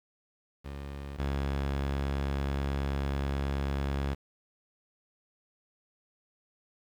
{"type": "tone pair in turn", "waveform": "sawtooth", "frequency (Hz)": [70.1, 69.29], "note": ["C#2", "C#2"], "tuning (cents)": [20, 0], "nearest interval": "unison", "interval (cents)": 20, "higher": "first", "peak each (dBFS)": [-34, -25], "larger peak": "second", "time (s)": [[0.64, 1.18], [1.18, 4.15]], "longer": "second", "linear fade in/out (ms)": 20, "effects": ["low-pass 4000 Hz 12 dB/octave", "9-bit"]}